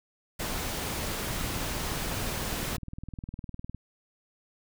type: noise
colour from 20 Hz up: pink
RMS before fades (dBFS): -33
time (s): 0.39-2.77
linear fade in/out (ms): 10
type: click train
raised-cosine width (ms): 5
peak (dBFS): -26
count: 49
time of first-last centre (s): 1.31-3.747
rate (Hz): 19.7
effects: none